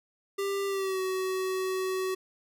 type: tone with pitch glide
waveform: square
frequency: 395.9 to 375.8 Hz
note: G4 to F#4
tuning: +17 to +27 cents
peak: -29 dBFS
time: 0.38-2.15 s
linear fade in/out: 10 ms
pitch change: -90 cents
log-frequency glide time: 0.67-1 s
effects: none